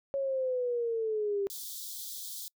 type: linear sweep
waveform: sine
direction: down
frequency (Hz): 554.4 to 392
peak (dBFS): -28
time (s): 0.14-1.47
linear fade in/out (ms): 0
type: high-pass noise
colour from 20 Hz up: white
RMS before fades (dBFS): -41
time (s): 1.5-2.48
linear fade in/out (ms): 0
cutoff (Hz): 3300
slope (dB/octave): 96
effects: noise-tail reverb RT60 0.1 s tail -26 dB re dry